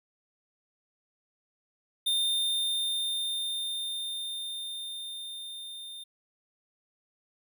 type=tone with level ramp; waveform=square; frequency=3624 Hz; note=A#7; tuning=50 cents flat; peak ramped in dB=-25 to -41 dBFS; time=2.06-6.04 s; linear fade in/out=10 ms; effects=none